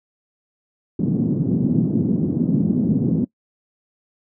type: band-pass noise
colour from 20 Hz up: white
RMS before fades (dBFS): -19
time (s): 0.99-3.25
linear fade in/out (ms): 5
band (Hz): 140 to 250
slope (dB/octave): 24
effects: noise-tail reverb RT60 0.1 s tail -21 dB re dry